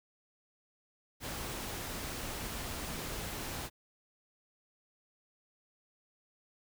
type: noise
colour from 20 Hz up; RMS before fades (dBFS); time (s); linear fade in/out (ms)
pink; -40; 1.2-3.7; 50
effects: none